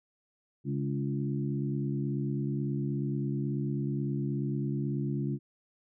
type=harmonic tone with a mistuned harmonic; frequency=69.3 Hz; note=C#2; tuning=in tune; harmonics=2 / 3 / 4 / 5; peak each=-31 / -35 / -37 / -39 dBFS; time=0.64-5.39 s; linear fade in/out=50 ms; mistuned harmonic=4; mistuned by=+44 cents; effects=none